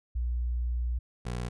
sine / 20% pulse tone pair in turn, 60.1 / 60.48 Hz, B1 / B1, -46 / -36 cents, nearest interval unison, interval 10 cents, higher second, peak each -27 dBFS, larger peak neither, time 0.15-0.99 / 1.25-1.49 s, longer first, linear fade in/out 10 ms, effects resampled to 24000 Hz

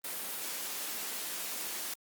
white high-pass noise, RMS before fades -38 dBFS, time 0.04-1.94 s, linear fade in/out 5 ms, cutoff 190 Hz, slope 24 dB/octave, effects Opus 32 kbps

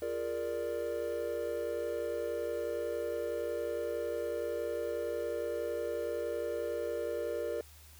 triangle chord, Bb dominant seventh, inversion second, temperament equal, 349.2 / 415.3 / 466.2 / 587.3 Hz, F4 / Ab4 / Bb4 / D5, 0 / 0 / 0 / 0 cents, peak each -40 / -40 / -34 / -36 dBFS, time 0.02-7.61 s, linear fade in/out 2 ms, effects added 76 Hz sine -55 dBFS peak until 7.99 s + white hiss -58 dBFS RMS until 7.99 s

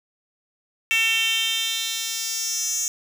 10% pulse tone with high-pass filter sweep, 450 Hz, A4, 39 cents sharp, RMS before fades -24 dBFS, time 0.91-2.88 s, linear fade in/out 0 ms, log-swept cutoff 2600 to 6400 Hz, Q 4.7, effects none

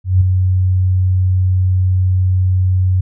sine tone with ADSR envelope, 92.6 Hz, F#2, 2 cents sharp, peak -5 dBFS, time 0.04-3.01 s, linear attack 170 ms, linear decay 6 ms, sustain -5 dB, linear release 7 ms, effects none

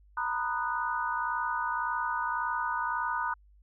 sine chord, B major seventh, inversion third, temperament just, 926 / 987.8 / 1234.7 / 1481.6 Hz, A#5 / B5 / D#6 / F#6, -12 / 0 / -14 / +2 cents, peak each -34 dBFS, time 0.17-3.34 s, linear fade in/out 5 ms, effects added 50 Hz sine -56 dBFS peak until 3.62 s

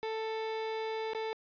30% pulse tone with dropouts, 442.1 Hz, A4, 8 cents sharp, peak -31 dBFS, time 0.03-1.33 s, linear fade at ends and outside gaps 0 ms, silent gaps 1.134-1.149 s, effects resampled to 11025 Hz + 12-bit

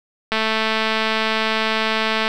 click train, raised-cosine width 0.3 ms, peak -4 dBFS, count 432, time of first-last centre 0.32-2.279 s, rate 220 Hz, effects 7-bit

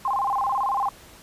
sine tone with vibrato, 920 Hz, A#5, 23 cents flat, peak -21 dBFS, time 0.05-0.89 s, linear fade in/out 2 ms, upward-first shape square, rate 18 Hz, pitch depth 240 cents each way, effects pink hiss -48 dBFS RMS until 1.22 s + resampled to 32000 Hz

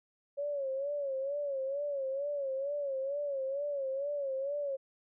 sine tone with vibrato, 556 Hz, C#5, 5 cents sharp, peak -32 dBFS, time 0.37-4.77 s, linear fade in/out 20 ms, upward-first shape sine, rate 2.2 Hz, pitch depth 86 cents each way, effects none

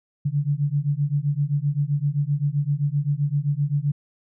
sine beating tone pair, 140.6 / 148.3 Hz, C#3 / D3, +25 / +17 cents, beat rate 7.7 Hz, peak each -23 dBFS, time 0.25-3.92 s, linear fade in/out 10 ms, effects none

